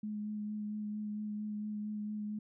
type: tone with vibrato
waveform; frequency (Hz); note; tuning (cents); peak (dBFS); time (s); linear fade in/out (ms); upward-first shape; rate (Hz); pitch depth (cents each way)
sine; 210.7; G#3; +25; -36; 0.03-2.39; 5; sine; 4.4; 14
effects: none